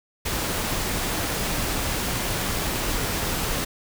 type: noise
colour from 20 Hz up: pink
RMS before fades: -26 dBFS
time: 0.25-3.65 s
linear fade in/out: 10 ms
effects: none